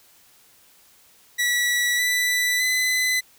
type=tone with pitch steps; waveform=sawtooth; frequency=1945 / 1979 / 2014 Hz; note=B6 / B6 / B6; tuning=-27 / +3 / +33 cents; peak=-16 dBFS; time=1.38-3.21 s; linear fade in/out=20 ms; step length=610 ms; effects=white hiss -55 dBFS RMS until 3.38 s